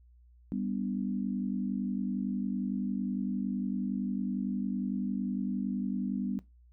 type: chord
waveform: sine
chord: G major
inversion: none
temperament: equal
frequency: 196 / 246.9 / 293.7 Hz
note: G3 / B3 / D4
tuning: 0 / 0 / 0 cents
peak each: -33 / -34 / -39 dBFS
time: 0.52-6.39 s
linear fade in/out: 0 ms
effects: noise-tail reverb RT60 0.2 s tail -19 dB re dry + added 60 Hz sine -56 dBFS peak until 6.72 s